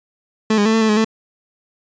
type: tone with pitch steps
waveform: 30% pulse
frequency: 218.2 / 205.1 / 221 / 223.9 / 219.6 / 211.4 / 221.3 Hz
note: A3 / G#3 / A3 / A3 / A3 / G#3 / A3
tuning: -14 / -21 / +8 / +30 / -3 / +31 / +10 cents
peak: -10 dBFS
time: 0.5-1.046 s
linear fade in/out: 5 ms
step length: 78 ms
effects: resampled to 16000 Hz